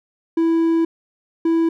triangle tone bursts at uneven times, 329.6 Hz, E4, in tune, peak -12 dBFS, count 2, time 0.37-0.85 / 1.45-1.69 s, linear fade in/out 5 ms, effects none

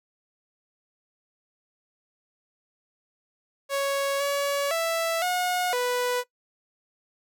sawtooth tone with pitch steps, 555 / 565 / 661 / 723 / 493.5 Hz, C#5 / C#5 / E5 / F#5 / B4, +2 / +33 / +5 / -40 / -1 cents, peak -20 dBFS, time 3.69-6.24 s, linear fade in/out 50 ms, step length 510 ms, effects noise-tail reverb RT60 0.1 s tail -20 dB re dry

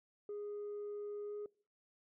sine tone with pitch glide, 413.1 to 415.5 Hz, G#4 to G#4, -9 to +1 cents, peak -39 dBFS, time 0.29-1.46 s, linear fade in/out 2 ms, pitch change +10 cents, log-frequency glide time 1.26-1.35 s, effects noise-tail reverb RT60 0.5 s tail -25 dB re dry + tanh soft clip ceiling -39 dBFS

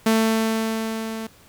sawtooth tone with level ramp, 222.5 Hz, A3, 20 cents sharp, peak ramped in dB -11 to -25 dBFS, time 0.06-1.27 s, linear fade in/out 5 ms, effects pink hiss -52 dBFS RMS until 1.48 s

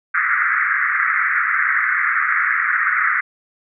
white band-pass noise, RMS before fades -18 dBFS, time 0.14-3.21 s, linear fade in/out 10 ms, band 1200 to 2100 Hz, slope 96 dB/octave, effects none

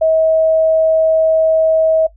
sine tone, 640 Hz, D#5, 49 cents sharp, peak -9 dBFS, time 0.01-2.07 s, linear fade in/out 10 ms, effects noise-tail reverb RT60 0.1 s tail -17 dB re dry + added 50 Hz sine -42 dBFS peak until 2.16 s

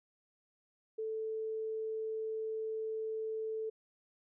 sine tone, 440 Hz, A4, in tune, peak -35 dBFS, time 0.98-3.7 s, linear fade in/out 10 ms, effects none

